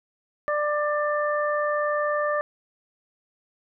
harmonic tone, 593 Hz, D5, 17 cents sharp, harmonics 1 / 2 / 3, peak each -24 / -27 / -30 dBFS, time 0.48-2.41 s, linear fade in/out 0 ms, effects none

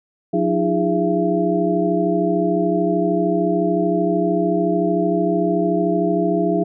sine tone cluster, 179 / 303.6 / 337 / 409.4 / 676 Hz, F3 / D#4 / E4 / G#4 / E5, +43 / -42 / +38 / -25 / +43 cents, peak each -22 dBFS, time 0.33-6.64 s, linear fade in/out 10 ms, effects none

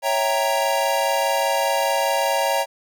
square chord, C# diminished seventh, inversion none, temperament equal, 554.4 / 659.3 / 784 / 932.3 Hz, C#5 / E5 / G5 / Bb5, 0 / 0 / 0 / 0 cents, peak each -24 / -26 / -26 / -24 dBFS, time 0.02-2.66 s, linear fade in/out 50 ms, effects none

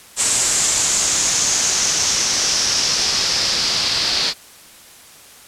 white noise with low-pass filter sweep, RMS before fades -18 dBFS, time 0.16-4.34 s, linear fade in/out 50 ms, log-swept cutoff 7800 to 4500 Hz, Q 4.2, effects white hiss -43 dBFS RMS until 5.47 s + low-pass 12000 Hz 12 dB/octave

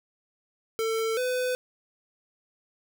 square tone pair in turn, 447.5 / 503.2 Hz, A4 / B4, +29 / +32 cents, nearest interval major second, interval 203 cents, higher second, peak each -26 dBFS, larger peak neither, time 0.79-1.17 / 1.17-1.55 s, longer neither, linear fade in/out 0 ms, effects none

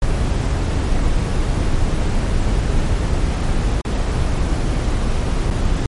brown noise with dropouts, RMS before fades -17 dBFS, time 0.02-5.86 s, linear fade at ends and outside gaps 2 ms, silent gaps 3.814-3.849 / 5.504-5.509 s, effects MP3 48 kbps

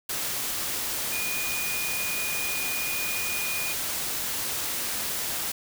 sine tone in noise, 2453 Hz, D#7, 25 cents flat, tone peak -31 dBFS, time 1.12-3.73 s, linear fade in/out 5 ms, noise white, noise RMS -30 dBFS, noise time 0.09-5.52 s, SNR -4 dB, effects none

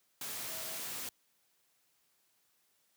sine tone in noise, 646 Hz, E5, 35 cents flat, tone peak -52 dBFS, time 0.49-0.77 s, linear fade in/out 2 ms, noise white, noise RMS -41 dBFS, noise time 0.21-1.09 s, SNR -14 dB, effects white hiss -74 dBFS RMS until 2.96 s + high-pass 100 Hz 12 dB/octave

